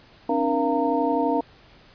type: tone cluster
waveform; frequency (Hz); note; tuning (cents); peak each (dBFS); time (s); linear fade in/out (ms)
sine; 268.9 / 300.7 / 471.8 / 686 / 918; C4 / D4 / A#4 / F5 / A#5; +47 / +41 / +21 / -31 / -27; -26; 0.29-1.41; 5
effects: pink hiss -52 dBFS RMS until 1.94 s + resampled to 11025 Hz